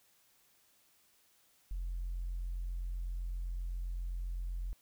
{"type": "tone", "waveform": "sine", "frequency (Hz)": 43.86, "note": "F1", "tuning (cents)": 8, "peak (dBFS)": -34, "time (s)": [1.71, 4.73], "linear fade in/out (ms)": 0, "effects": ["tanh soft clip ceiling -32 dBFS", "white hiss -69 dBFS RMS until 4.81 s"]}